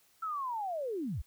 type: linear sweep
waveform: sine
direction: down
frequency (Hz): 1343 to 46.25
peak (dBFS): -33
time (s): 0.22-1.22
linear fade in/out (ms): 10
effects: white hiss -67 dBFS RMS until 1.26 s